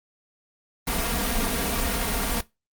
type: noise with comb filter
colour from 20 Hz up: pink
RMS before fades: -25 dBFS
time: 0.87-2.41 s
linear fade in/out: 5 ms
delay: 4.3 ms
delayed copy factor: +0.8
effects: noise-tail reverb RT60 0.2 s tail -19 dB re dry + Opus 32 kbps